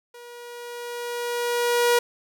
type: tone with level ramp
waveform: sawtooth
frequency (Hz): 480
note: B4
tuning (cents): -49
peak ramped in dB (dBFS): -38 to -12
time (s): 0.14-1.99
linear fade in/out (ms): 5
effects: none